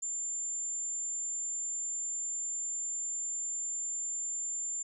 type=tone; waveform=sine; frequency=7230 Hz; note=A8; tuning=46 cents sharp; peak=-33 dBFS; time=0.02-4.83 s; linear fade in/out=10 ms; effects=none